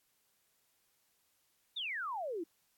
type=exponential sweep; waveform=sine; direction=down; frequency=3781 to 310.7 Hz; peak=-36 dBFS; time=1.76-2.44 s; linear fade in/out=10 ms; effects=white hiss -75 dBFS RMS until 2.77 s + AAC 64 kbps